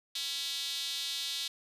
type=tone with high-pass filter; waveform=square; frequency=151.6 Hz; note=D#3; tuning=45 cents flat; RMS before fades=-36 dBFS; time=0.15-1.48 s; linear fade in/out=5 ms; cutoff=3700 Hz; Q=3.9; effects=resampled to 32000 Hz